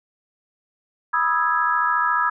sine chord, E major seventh, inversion second, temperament equal with one note detuned, 979.8 / 1244.5 / 1318.5 / 1661.2 Hz, B5 / D#6 / E6 / G#6, -14 / 0 / 0 / 0 cents, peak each -23 dBFS, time 1.13-2.3 s, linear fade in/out 10 ms, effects none

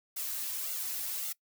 blue noise with flanger, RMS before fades -36 dBFS, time 0.16-1.33 s, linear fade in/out 10 ms, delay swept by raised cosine 1.4 to 3.5 ms, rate 1.8 Hz, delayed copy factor +0.75, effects noise-tail reverb RT60 0.1 s tail -22 dB re dry

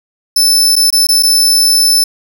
sawtooth tone with dropouts, 5274 Hz, E8, in tune, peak -4 dBFS, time 0.36-2.04 s, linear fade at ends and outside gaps 5 ms, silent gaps 0.756-0.763 / 0.904-0.926 / 1.07-1.088 / 1.226-1.232 s, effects none

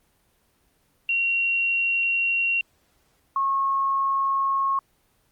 sine tone pair in turn, 2746 / 1089.8 Hz, F7 / C#6, -30 / -30 cents, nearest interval octave + major third, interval 1600 cents, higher first, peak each -20 dBFS, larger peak neither, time 1.09-2.61 / 3.36-4.79 s, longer first, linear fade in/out 2 ms, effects pink hiss -65 dBFS RMS until 5.31 s + Opus 24 kbps

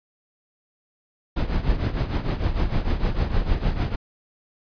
brown noise with tremolo, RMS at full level -19 dBFS, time 1.36-3.96 s, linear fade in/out 10 ms, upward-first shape triangle, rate 6.6 Hz, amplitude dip 80%, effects resampled to 11025 Hz

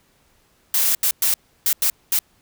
blue noise bursts at uneven times, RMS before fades -18 dBFS, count 6, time 0.74-0.95 / 1.03-1.11 / 1.22-1.34 / 1.66-1.73 / 1.82-1.9 / 2.12-2.19 s, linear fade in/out 2 ms, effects pink hiss -60 dBFS RMS until 2.41 s

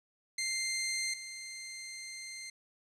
15% pulse tone pair in turn, 2093 / 2093 Hz, C7 / C7, 0 / 0 cents, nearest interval unison, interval 0 cents, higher neither, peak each -26 / -36 dBFS, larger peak first, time 0.38-1.14 / 1.14-2.5 s, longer second, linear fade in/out 5 ms, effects resampled to 22050 Hz + 11-bit

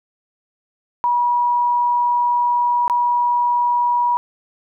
sine tone with dropouts, 966 Hz, B5, 39 cents flat, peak -14 dBFS, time 1.04-4.17 s, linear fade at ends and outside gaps 0 ms, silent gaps 2.879-2.898 s, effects none

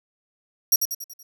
20% pulse tone with echo, 5680 Hz, F8, 28 cents sharp, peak -9 dBFS, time 0.72-0.76 s, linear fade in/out 5 ms, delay 94 ms, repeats 5, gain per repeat -6 dB, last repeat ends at 1.23 s, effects none

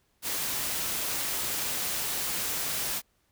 white noise, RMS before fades -31 dBFS, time 0.22-3.02 s, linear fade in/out 50 ms, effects pink hiss -71 dBFS RMS until 3.31 s

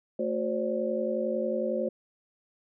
sine tone cluster, 222.2 / 364.7 / 528 / 579 Hz, A3 / F#4 / C5 / D5, +17 / -25 / +16 / -25 cents, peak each -33 / -33 / -30 / -33 dBFS, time 0.19-1.89 s, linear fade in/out 5 ms, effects none

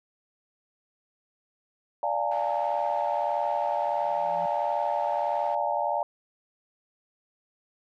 sine chord, Bb dominant seventh, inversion first, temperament equal with one note detuned, 587.3 / 698.5 / 830.6 / 912.1 Hz, D5 / F5 / Ab5 / Bb5, 0 / 0 / 0 / -38 cents, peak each -30 dBFS, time 2.03-6.03 s, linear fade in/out 2 ms
pink band-pass noise, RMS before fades -49 dBFS, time 2.31-5.55 s, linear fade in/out 5 ms, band 590 to 2500 Hz, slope 12 dB/octave
sine tone with exponential growth, 172.7 Hz, F3, 19 cents flat, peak -40 dBFS, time 3.72-4.46 s, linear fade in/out 2 ms, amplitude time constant 160 ms
effects none

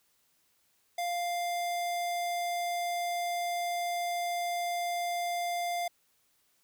square tone, 698.5 Hz, F5, in tune, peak -31 dBFS, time 0.98-5.88 s, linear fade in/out 5 ms, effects white hiss -71 dBFS RMS until 6.63 s

